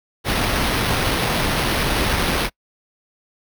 pink noise with sample-and-hold, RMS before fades -20 dBFS, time 0.24-2.5 s, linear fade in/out 50 ms, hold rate 7350 Hz, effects noise-tail reverb RT60 0.1 s tail -26 dB re dry

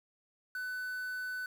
triangle tone with quantisation, 1500 Hz, F#6, 23 cents sharp, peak -34 dBFS, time 0.55-1.46 s, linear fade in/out 2 ms, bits 9, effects none

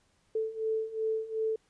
sine beating tone pair, 439.3 / 442 Hz, A4 / A4, -3 / +8 cents, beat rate 2.7 Hz, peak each -34 / -31 dBFS, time 0.35-1.56 s, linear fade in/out 5 ms, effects pink hiss -70 dBFS RMS until 1.69 s + resampled to 22050 Hz

